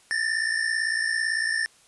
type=tone pair together; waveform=square; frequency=1760 / 1817.9 Hz; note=A6 / A#6; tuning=0 / -44 cents; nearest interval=minor second; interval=56 cents; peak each=-27 dBFS; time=0.11-1.66 s; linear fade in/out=0 ms; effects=white hiss -57 dBFS RMS until 1.87 s + resampled to 24000 Hz